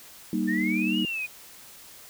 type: chord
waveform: sine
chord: Eb major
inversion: first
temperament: just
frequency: 194.45 / 233.3 / 311.1 Hz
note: G3 / Bb3 / Eb4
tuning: -14 / +2 / 0 cents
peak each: -28 dBFS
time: 0.33-1.05 s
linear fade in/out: 2 ms
type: exponential two-way sweep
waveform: sine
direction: up then down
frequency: 1777 to 2938 to 2441 Hz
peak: -28 dBFS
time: 0.47-1.27 s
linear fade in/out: 20 ms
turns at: 0.99 s
effects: white hiss -48 dBFS RMS until 2.09 s